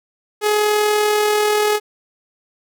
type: tone with amplitude modulation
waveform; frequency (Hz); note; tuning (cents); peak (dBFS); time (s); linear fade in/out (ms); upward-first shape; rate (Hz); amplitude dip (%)
sawtooth; 421; G#4; +24; -9; 0.41-1.8; 50; sine; 40.4; 30
effects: none